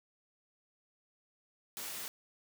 white high-pass noise, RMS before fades -42 dBFS, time 1.77-2.08 s, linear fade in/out 0 ms, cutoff 110 Hz, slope 12 dB/octave, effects none

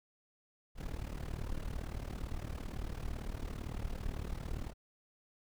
brown noise with amplitude modulation, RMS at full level -36 dBFS, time 0.75-4.74 s, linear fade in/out 50 ms, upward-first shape sine, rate 37.8 Hz, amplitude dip 85%, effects none

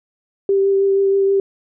sine tone with vibrato, 392.4 Hz, G4, 2 cents sharp, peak -12 dBFS, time 0.49-1.4 s, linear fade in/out 2 ms, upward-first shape triangle, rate 6.3 Hz, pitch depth 15 cents each way, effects none

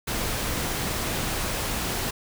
pink noise, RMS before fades -28 dBFS, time 0.07-2.11 s, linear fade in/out 10 ms, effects none

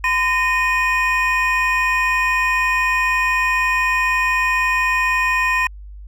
triangle tone cluster, 1018 / 1844 / 2478 Hz, C6 / A#6 / D#7, -48 / -19 / -8 cents, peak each -18 dBFS, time 0.04-5.67 s, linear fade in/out 2 ms, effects added 50 Hz sine -33 dBFS peak until 6.07 s

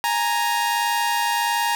sawtooth tone pair together, 830.9 / 932.3 Hz, G#5 / A#5, +1 / 0 cents, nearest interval major second, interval 199 cents, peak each -21 / -17 dBFS, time 0.04-1.75 s, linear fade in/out 0 ms, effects none

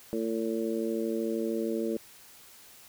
harmonic tone, 112.9 Hz, A2, 45 cents sharp, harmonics 2 / 3 / 4 / 5, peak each -33 / -32 / -33 / -38 dBFS, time 0.13-1.97 s, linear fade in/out 0 ms, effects white hiss -53 dBFS RMS until 2.88 s

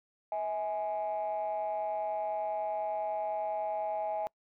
triangle ring-modulated tone, 95 Hz, F#2, 46 cents sharp, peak -25 dBFS, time 0.32-4.27 s, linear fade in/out 0 ms, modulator 738 Hz, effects noise-tail reverb RT60 0.1 s tail -26 dB re dry + tanh soft clip ceiling -25 dBFS

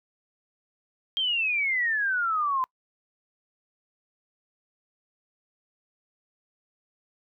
sine exponential sweep, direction down, 3221 to 1017 Hz, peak -23 dBFS, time 1.17-2.64 s, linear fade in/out 0 ms, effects noise-tail reverb RT60 0.1 s tail -26 dB re dry

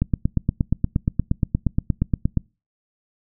click train, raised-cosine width 5 ms, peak -6 dBFS, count 21, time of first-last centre 0.02-2.373 s, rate 8.5 Hz, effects noise-tail reverb RT60 0.3 s tail -26 dB re dry

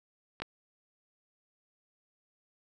clicks, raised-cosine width 0.3 ms, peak -28 / -18 dBFS, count 2, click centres 0.401 / 0.42 s, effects none

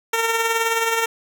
10% pulse tone with tremolo, 455.7 Hz, A#4, 39 cents flat, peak -8 dBFS, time 0.13-1.06 s, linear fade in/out 5 ms, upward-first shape triangle, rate 19 Hz, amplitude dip 50%, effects none

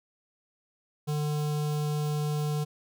square tone with notch filter, 149.5 Hz, D3, 31 cents sharp, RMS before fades -29 dBFS, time 1.07-2.65 s, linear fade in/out 20 ms, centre 1900 Hz, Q 1.1, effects none

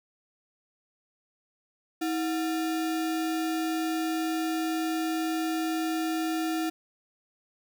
sine tone with sample-and-hold, 321 Hz, E4, 46 cents flat, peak -26 dBFS, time 2.01-6.7 s, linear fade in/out 10 ms, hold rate 1050 Hz, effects none

